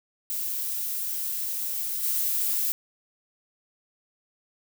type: noise with level steps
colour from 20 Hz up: violet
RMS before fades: -30 / -26 dBFS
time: 0.3-2.72 s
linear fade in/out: 0 ms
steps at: 2.03 s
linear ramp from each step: 5 ms
effects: none